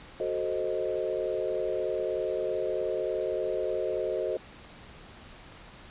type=chord; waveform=sine; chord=F# diminished seventh; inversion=none; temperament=equal; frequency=370 / 440 / 523.3 / 622.3 Hz; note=F#4 / A4 / C5 / Eb5; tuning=0 / 0 / 0 / 0 cents; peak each=-33 dBFS; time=0.2-4.37 s; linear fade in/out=2 ms; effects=pink hiss -49 dBFS RMS until 5.9 s + resampled to 8000 Hz